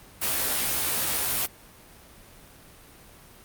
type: noise with comb filter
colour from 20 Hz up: white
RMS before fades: -26 dBFS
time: 0.21-1.47 s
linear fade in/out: 20 ms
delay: 15 ms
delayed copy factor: +0.85
effects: pink hiss -50 dBFS RMS until 3.44 s + Opus 32 kbps